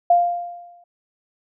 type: tone with exponential decay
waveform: sine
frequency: 698.5 Hz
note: F5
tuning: in tune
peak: -9 dBFS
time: 0.1-0.84 s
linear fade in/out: 5 ms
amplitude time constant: 160 ms
effects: none